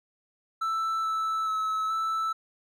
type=tone with pitch steps; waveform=triangle; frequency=1324 / 1314 / 1296 / 1318 Hz; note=E6 / E6 / E6 / E6; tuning=+7 / -6 / -30 / -1 cents; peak=-24 dBFS; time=0.61-2.33 s; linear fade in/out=10 ms; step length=430 ms; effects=none